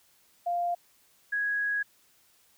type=tone pair in turn; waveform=sine; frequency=698 / 1660.1 Hz; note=F5 / G#6; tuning=-1 / -1 cents; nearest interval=octave + minor third; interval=1500 cents; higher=second; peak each=-26 dBFS; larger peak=neither; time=0.46-0.75 / 1.32-1.83 s; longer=second; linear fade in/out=10 ms; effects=white hiss -64 dBFS RMS until 2.57 s